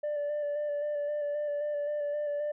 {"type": "tone with vibrato", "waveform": "sine", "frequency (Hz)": 587.3, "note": "D5", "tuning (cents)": 0, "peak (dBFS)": -27, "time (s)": [0.03, 2.52], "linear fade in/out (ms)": 10, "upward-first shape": "square", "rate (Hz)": 3.8, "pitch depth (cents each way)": 19, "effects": ["tanh soft clip ceiling -28 dBFS"]}